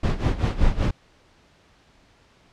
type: noise with tremolo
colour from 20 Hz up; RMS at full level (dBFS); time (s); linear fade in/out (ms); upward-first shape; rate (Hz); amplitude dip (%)
brown; -18; 0.03-0.91; 5; sine; 5.2; 80
effects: pink hiss -57 dBFS RMS until 2.52 s + low-pass 5000 Hz 12 dB/octave